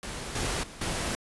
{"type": "noise with level steps", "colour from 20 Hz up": "pink", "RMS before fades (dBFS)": [-37, -30, -45, -31], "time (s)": [0.03, 1.15], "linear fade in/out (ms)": 0, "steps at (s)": [0.35, 0.63, 0.81], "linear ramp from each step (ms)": 5, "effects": ["resampled to 24000 Hz"]}